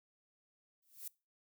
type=noise with exponential growth; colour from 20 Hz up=violet; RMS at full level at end=-41 dBFS; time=0.82-1.08 s; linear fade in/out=5 ms; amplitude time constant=56 ms; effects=noise-tail reverb RT60 0.3 s tail -23 dB re dry